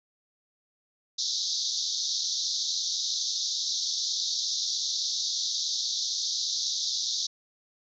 pink band-pass noise, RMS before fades -30 dBFS, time 1.18-7.27 s, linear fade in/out 10 ms, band 3600 to 6400 Hz, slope 96 dB/octave, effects none

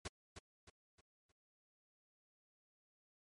pink noise with echo, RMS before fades -43 dBFS, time 0.05-0.08 s, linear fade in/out 5 ms, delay 310 ms, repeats 4, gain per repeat -8 dB, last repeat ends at 1.32 s, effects low-pass 9000 Hz 12 dB/octave + MP3 48 kbps

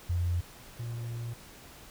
sine / triangle tone pair in turn, 87.31 / 117.36 Hz, F2 / A#2, 0 / +12 cents, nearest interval perfect fourth, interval 512 cents, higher second, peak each -26 / -32 dBFS, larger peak first, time 0.09-0.41 / 0.79-1.34 s, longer second, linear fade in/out 10 ms, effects pink hiss -51 dBFS RMS until 1.9 s

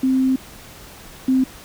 sine tone pair in turn, 261.6 / 260.7 Hz, C4 / C4, 0 / -6 cents, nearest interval unison, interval 6 cents, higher first, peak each -14 / -13 dBFS, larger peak second, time 0.03-0.36 / 1.28-1.44 s, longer first, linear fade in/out 5 ms, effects pink hiss -41 dBFS RMS until 1.64 s

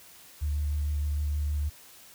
sine tone with vibrato, 73.9 Hz, D2, 11 cents sharp, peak -25 dBFS, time 0.41-1.7 s, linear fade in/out 20 ms, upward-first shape triangle, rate 6.5 Hz, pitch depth 21 cents each way, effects tanh soft clip ceiling -21 dBFS + white hiss -52 dBFS RMS until 2.14 s

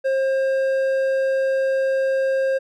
sine tone with hard clipping, 534 Hz, C5, 35 cents sharp, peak -19 dBFS, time 0.04-2.59 s, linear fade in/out 20 ms, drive 6 dB, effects none

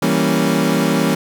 30% pulse chord, E diminished seventh, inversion none, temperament equal, 164.81 / 196 / 233.1 / 277.2 Hz, E3 / G3 / Bb3 / Db4, 0 / 0 / 0 / 0 cents, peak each -17 dBFS, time 0.02-1.15 s, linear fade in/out 5 ms, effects none

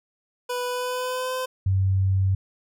25% pulse tone with pitch glide, 493.9 to 512.8 Hz, B4 to C5, 0 to -35 cents, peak -22 dBFS, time 0.49-1.46 s, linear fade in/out 10 ms, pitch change +65 cents, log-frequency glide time 0.66-1.34 s
sine tone, 95.7 Hz, G2, 41 cents flat, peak -18 dBFS, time 1.66-2.35 s, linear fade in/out 5 ms
effects none

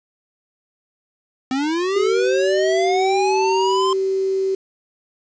square linear sweep, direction up, 254.2 to 1050 Hz, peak -19 dBFS, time 1.51-3.93 s, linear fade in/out 2 ms
sine tone with pitch glide, 381.4 to 384.3 Hz, G4 to G4, -47 to -34 cents, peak -17 dBFS, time 1.96-4.55 s, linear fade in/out 5 ms, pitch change +13 cents, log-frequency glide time 3.13-3.87 s
effects resampled to 16000 Hz + 7-bit

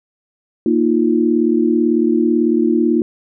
sine chord, Bb suspended fourth, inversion none, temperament equal, 233.1 / 311.1 / 349.2 Hz, Bb3 / Eb4 / F4, 0 / 0 / 0 cents, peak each -16 dBFS, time 0.66-3.02 s, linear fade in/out 2 ms, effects none

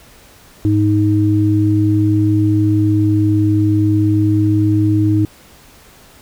sine tone pair together, 104.6 / 313.4 Hz, G#2 / D#4, +13 / +13 cents, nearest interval octave + perfect fifth, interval 1900 cents, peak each -13 dBFS, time 0.65-5.25 s, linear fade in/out 0 ms, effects pink hiss -44 dBFS RMS until 6.21 s

